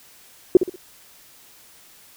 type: tone with echo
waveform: sine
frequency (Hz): 363.7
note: F#4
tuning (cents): -30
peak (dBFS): -5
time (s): 0.55-0.57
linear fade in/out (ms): 2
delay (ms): 63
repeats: 3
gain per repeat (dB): -10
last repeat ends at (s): 0.759
effects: white hiss -50 dBFS RMS until 2.16 s